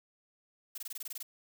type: noise bursts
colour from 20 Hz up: blue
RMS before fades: -41 dBFS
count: 10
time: 0.75-1.229 s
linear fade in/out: 5 ms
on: 29 ms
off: 21 ms
effects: none